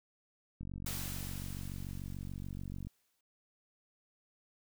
click train, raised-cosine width 5 ms, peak -31 dBFS, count 107, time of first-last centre 0.61-2.87 s, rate 46.9 Hz
white noise with exponential decay, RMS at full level -40 dBFS, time 0.86-3.21 s, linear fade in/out 5 ms, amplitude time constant 510 ms
effects none

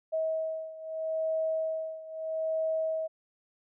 sine beating tone pair, 639 / 639.78 Hz, D#5 / D#5, +46 / +48 cents, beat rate 0.78 Hz, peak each -31 / -34 dBFS, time 0.12-3.08 s, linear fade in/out 20 ms, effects none

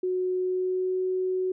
sine tone with pitch glide, 367.5 to 371.3 Hz, F#4 to F#4, -12 to +6 cents, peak -24 dBFS, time 0.03-1.52 s, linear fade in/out 5 ms, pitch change +18 cents, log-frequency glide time 0.38-0.99 s, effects none

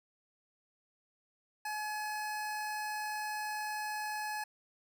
25% pulse tone, 849 Hz, G#5, 38 cents sharp, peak -32 dBFS, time 1.65-4.44 s, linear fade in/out 5 ms, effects none

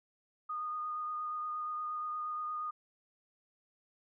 sine tone with vibrato, 1230 Hz, D#6, 20 cents flat, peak -35 dBFS, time 0.49-2.71 s, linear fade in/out 10 ms, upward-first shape triangle, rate 8.5 Hz, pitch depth 17 cents each way, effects none

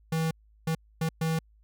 square tone bursts at uneven times, 161.4 Hz, E3, 36 cents flat, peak -26 dBFS, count 4, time 0.12-0.31 / 0.67-0.75 / 1.01-1.09 / 1.21-1.39 s, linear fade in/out 5 ms, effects added 53 Hz sine -57 dBFS peak until 1.63 s

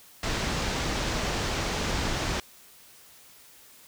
pink low-pass noise, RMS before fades -29 dBFS, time 0.23-2.4 s, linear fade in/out 2 ms, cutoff 6900 Hz, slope 24 dB/octave, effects white hiss -53 dBFS RMS until 3.87 s

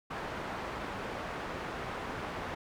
white low-pass noise, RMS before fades -39 dBFS, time 0.1-2.55 s, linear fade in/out 10 ms, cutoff 1300 Hz, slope 12 dB/octave, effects none

